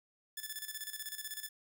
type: tone with tremolo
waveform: 5% pulse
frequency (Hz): 1737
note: A6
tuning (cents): -23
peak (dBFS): -28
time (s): 0.37-1.49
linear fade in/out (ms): 5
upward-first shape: square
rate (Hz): 16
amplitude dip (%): 70
effects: none